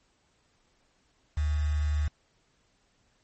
sine tone with quantisation, 75 Hz, D2, 37 cents sharp, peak -24 dBFS, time 1.37-2.08 s, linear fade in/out 5 ms, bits 7, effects pink hiss -69 dBFS RMS until 3.23 s + MP3 32 kbps

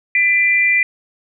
sine tone pair together, 2000 / 2372 Hz, B6 / D7, +21 / +17 cents, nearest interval minor third, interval 296 cents, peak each -14 dBFS, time 0.15-0.83 s, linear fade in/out 2 ms, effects none

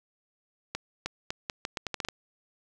accelerating click train, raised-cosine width 0.2 ms, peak -14 dBFS, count 11, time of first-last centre 0.75-2.086 s, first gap 310 ms, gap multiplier 0.79, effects none

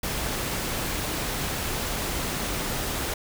pink noise, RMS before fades -29 dBFS, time 0.03-3.14 s, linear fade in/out 5 ms, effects none

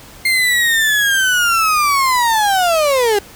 35% pulse linear sweep, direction down, 2114 to 393.8 Hz, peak -10 dBFS, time 0.25-3.19 s, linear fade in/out 5 ms, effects pink hiss -39 dBFS RMS until 3.35 s

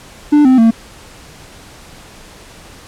triangle tone with pitch steps, 295.7 / 258.9 / 226.7 Hz, D4 / C4 / A#3, +12 / -18 / -48 cents, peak -3 dBFS, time 0.32-0.71 s, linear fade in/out 10 ms, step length 130 ms, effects pink hiss -38 dBFS RMS until 2.87 s + low-pass 10000 Hz 12 dB/octave

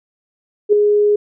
sine tone with ADSR envelope, 415.3 Hz, G#4, in tune, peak -5 dBFS, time 0.69-1.16 s, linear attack 37 ms, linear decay 4 ms, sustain -5 dB, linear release 6 ms, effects none

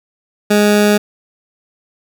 20% pulse tone, 207.7 Hz, G#3, in tune, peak -4 dBFS, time 0.5-0.98 s, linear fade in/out 10 ms, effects none

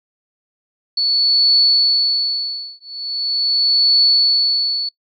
sine tone with tremolo, 4435 Hz, C#8, in tune, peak -8 dBFS, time 0.97-4.89 s, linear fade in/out 5 ms, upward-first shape triangle, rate 0.41 Hz, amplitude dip 100%, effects noise-tail reverb RT60 0.1 s tail -24 dB re dry + MP3 96 kbps

